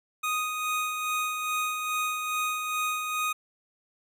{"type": "tone with tremolo", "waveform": "25% pulse", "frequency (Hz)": 1244.5, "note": "D#6", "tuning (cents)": 0, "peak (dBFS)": -22, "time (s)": [0.23, 3.33], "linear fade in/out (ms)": 10, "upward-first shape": "sine", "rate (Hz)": 2.4, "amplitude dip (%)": 40, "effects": []}